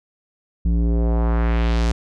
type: tone with low-pass filter sweep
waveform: square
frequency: 57.4 Hz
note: A#1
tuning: 26 cents flat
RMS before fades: -18 dBFS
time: 0.65-1.92 s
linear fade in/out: 5 ms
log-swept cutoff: 180 to 7100 Hz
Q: 1.3
effects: none